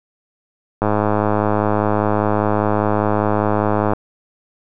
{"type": "click train", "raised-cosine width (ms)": 1, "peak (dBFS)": -3, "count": 328, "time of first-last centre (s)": [0.82, 3.934], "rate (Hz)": 105, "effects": []}